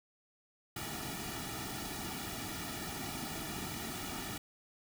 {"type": "noise with comb filter", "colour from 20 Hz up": "pink", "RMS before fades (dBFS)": -41, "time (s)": [0.76, 4.38], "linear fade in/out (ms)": 5, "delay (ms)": 1.9, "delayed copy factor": -0.8, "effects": []}